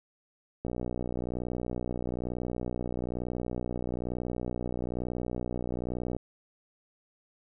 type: click train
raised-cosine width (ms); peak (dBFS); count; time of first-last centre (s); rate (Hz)
2; -20; 338; 0.65-6.166; 61.1
effects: none